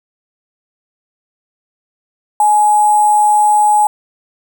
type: tone with sample-and-hold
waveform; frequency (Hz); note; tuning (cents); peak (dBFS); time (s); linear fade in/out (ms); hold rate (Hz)
sine; 841; G#5; +22; -7; 2.4-3.87; 2; 8820
effects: none